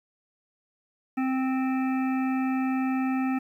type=harmonic tone; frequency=261.6 Hz; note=C4; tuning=in tune; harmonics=1 / 3 / 5 / 7 / 9 / 10; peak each=-24 / -34 / -38 / -41 / -43 / -44 dBFS; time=1.17-3.39 s; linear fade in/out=10 ms; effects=10-bit